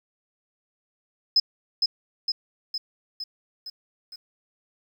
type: tone with echo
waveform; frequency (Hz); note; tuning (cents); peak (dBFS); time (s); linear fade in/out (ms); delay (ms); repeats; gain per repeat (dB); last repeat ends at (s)
sine; 5100; D#8; +42; -14; 1.36-1.4; 5; 460; 6; -4; 4.16
effects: tanh soft clip ceiling -10 dBFS + 9-bit